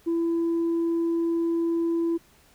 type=tone; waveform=sine; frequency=334.7 Hz; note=E4; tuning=26 cents sharp; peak=-20 dBFS; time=0.06-2.18 s; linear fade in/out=20 ms; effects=tanh soft clip ceiling -20 dBFS + pink hiss -58 dBFS RMS until 2.54 s